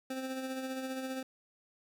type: tone with tremolo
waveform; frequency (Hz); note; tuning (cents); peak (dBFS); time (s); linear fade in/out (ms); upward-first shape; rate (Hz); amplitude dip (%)
25% pulse; 262; C4; +2; -31; 0.1-1.23; 5; sine; 15; 40
effects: none